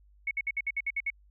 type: tone bursts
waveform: sine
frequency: 2207 Hz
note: C#7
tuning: 8 cents flat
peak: -27 dBFS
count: 9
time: 0.27-1.103 s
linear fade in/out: 5 ms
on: 41 ms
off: 58 ms
effects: added 50 Hz sine -57 dBFS peak until 1.3 s